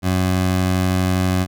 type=tone; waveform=20% pulse; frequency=92.4 Hz; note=F#2; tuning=2 cents flat; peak=-11 dBFS; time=0.02-1.47 s; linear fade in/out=50 ms; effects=none